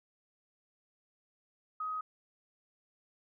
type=tone; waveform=sine; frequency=1259 Hz; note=D#6; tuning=20 cents sharp; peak=-34 dBFS; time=1.8-2.01 s; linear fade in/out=5 ms; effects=none